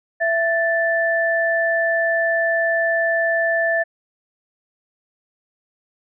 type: tone pair together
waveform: sine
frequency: 665.4 / 1760 Hz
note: E5 / A6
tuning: +16 / 0 cents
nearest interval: octave + perfect fourth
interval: 1684 cents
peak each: -19 dBFS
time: 0.2-3.84 s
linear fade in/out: 20 ms
effects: none